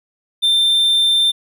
triangle tone, 3578 Hz, A7, 28 cents sharp, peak -10 dBFS, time 0.42-1.32 s, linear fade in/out 20 ms, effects none

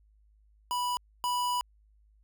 square tone pair in turn, 983 / 983 Hz, B5 / B5, -8 / -8 cents, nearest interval unison, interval 0 cents, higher neither, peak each -29 / -28 dBFS, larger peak second, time 0.71-0.97 / 1.24-1.61 s, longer second, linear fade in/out 0 ms, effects added 52 Hz sine -60 dBFS peak until 2.23 s

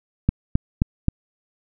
click train, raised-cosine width 5 ms, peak -4 dBFS, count 4, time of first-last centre 0.29-1.084 s, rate 3.78 Hz, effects none

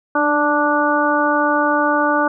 harmonic tone with a mistuned harmonic, 293.7 Hz, D4, in tune, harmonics 1 / 2 / 3 / 4 / 5, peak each -20 / -20 / -20 / -20 / -20 dBFS, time 0.15-2.28 s, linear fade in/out 5 ms, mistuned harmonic 1, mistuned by +24 cents, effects none

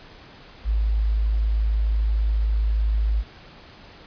sine tone, 53.4 Hz, G#1, 49 cents sharp, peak -18 dBFS, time 0.64-3.24 s, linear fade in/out 50 ms, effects pink hiss -46 dBFS RMS until 4.06 s + resampled to 11025 Hz

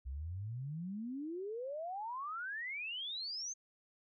sine exponential sweep, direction up, 61.74 to 6440 Hz, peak -39 dBFS, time 0.05-3.54 s, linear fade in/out 20 ms, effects none

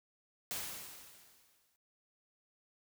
white noise with exponential decay, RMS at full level -38 dBFS, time 0.51-1.76 s, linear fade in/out 0 ms, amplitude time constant 270 ms, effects noise-tail reverb RT60 0.3 s tail -26 dB re dry

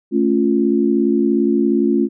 sine chord, A augmented, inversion none, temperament equal, 220 / 277.2 / 349.2 Hz, A3 / C#4 / E#4, 0 / 0 / 0 cents, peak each -17 dBFS, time 0.11-2.09 s, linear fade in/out 50 ms, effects none

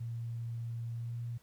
sine tone with pitch glide, 116.54 to 118.44 Hz, A#2 to A#2, 0 to +28 cents, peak -36 dBFS, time 0-1.38 s, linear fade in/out 10 ms, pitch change +28 cents, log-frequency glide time 0.94-1.19 s, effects pink hiss -67 dBFS RMS until 1.42 s

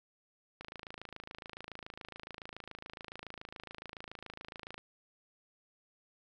click train, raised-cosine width 0.3 ms, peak -28 dBFS, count 114, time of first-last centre 0.61-4.78 s, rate 27.1 Hz, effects none

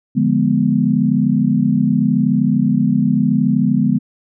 sine chord, D diminished seventh, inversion none, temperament equal, 146.83 / 174.61 / 207.7 / 246.9 Hz, D3 / F3 / Ab3 / Cb4, 0 / 0 / 0 / 0 cents, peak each -19 / -20 / -16 / -16 dBFS, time 0.15-3.99 s, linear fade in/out 20 ms, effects none

